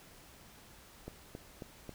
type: click train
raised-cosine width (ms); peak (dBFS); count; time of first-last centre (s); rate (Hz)
2; -29; 4; 1.08-1.893; 3.69
effects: pink hiss -57 dBFS RMS until 1.94 s